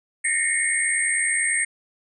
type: tone cluster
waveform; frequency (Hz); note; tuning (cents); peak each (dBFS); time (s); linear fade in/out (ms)
sine; 1807 / 1876 / 2116 / 2205 / 8560; A6 / A#6 / C7 / C#7 / C9; +46 / +11 / +19 / -10 / +38; -29 / -27 / -27 / -28 / -23; 0.24-1.65; 10
effects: none